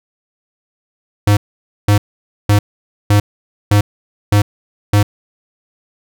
square tone bursts, 103 Hz, G#2, 14 cents flat, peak -8 dBFS, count 7, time 1.27-5.03 s, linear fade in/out 5 ms, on 100 ms, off 510 ms, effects none

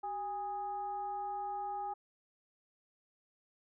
sine tone with frequency modulation, 817 Hz, G#5, 29 cents flat, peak -36 dBFS, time 0.03-1.94 s, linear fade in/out 10 ms, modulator 432 Hz, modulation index 0.47, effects none

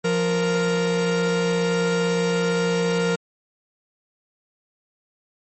45% pulse tone pair together, 174.63 / 466.2 Hz, F3 / A#4, 0 / 0 cents, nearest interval octave + perfect fourth, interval 1700 cents, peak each -23 / -21 dBFS, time 0.04-3.16 s, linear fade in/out 10 ms, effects MP3 32 kbps

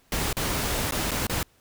pink noise with dropouts, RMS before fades -27 dBFS, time 0.12-1.43 s, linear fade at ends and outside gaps 2 ms, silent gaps 0.329-0.368 / 0.91-0.921 / 1.11-1.115 / 1.269-1.296 s, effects pink hiss -62 dBFS RMS until 1.6 s

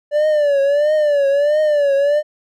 triangle tone with vibrato, 583 Hz, D5, 13 cents flat, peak -10 dBFS, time 0.11-2.23 s, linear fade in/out 50 ms, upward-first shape triangle, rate 1.5 Hz, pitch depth 110 cents each way, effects none

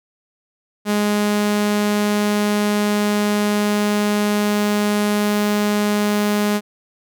sawtooth tone, 207.7 Hz, G#3, in tune, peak -12 dBFS, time 0.85-6.61 s, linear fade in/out 50 ms, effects none

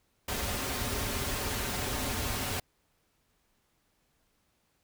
pink noise with comb filter, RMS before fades -33 dBFS, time 0.28-2.6 s, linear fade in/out 5 ms, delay 6.1 ms, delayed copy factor -0.55, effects pink hiss -73 dBFS RMS until 4.83 s

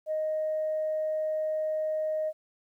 sine tone, 622.3 Hz, D#5, in tune, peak -26 dBFS, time 0.06-2.33 s, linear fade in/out 50 ms, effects tanh soft clip ceiling -22 dBFS + 11-bit

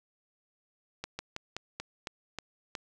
slowing click train, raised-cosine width 0.2 ms, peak -19 dBFS, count 8, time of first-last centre 1.04-2.752 s, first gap 150 ms, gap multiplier 1.16, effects none

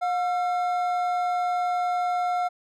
triangle tone pair together, 717 / 1355.6 Hz, F5 / E6, +45 / +48 cents, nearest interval major seventh, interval 1103 cents, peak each -21 / -31 dBFS, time 0.01-2.49 s, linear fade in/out 20 ms, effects none

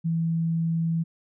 sine tone, 164.81 Hz, E3, in tune, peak -22 dBFS, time 0.04-1.04 s, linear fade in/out 20 ms, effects none

